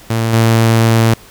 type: tone with level steps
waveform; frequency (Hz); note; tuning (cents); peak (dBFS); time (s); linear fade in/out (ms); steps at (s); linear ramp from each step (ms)
sawtooth; 113.6; A#2; -44; -9 / -4; 0.1-1.14; 5; 0.33; 5
effects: pink hiss -40 dBFS RMS until 1.3 s